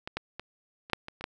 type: clicks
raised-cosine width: 0.3 ms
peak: -20 / -15 / -21 / -28 / -7 / -24 / -25 / -15 dBFS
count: 8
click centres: 0.075 / 0.17 / 0.396 / 0.899 / 0.933 / 1.084 / 1.21 / 1.241 s
effects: none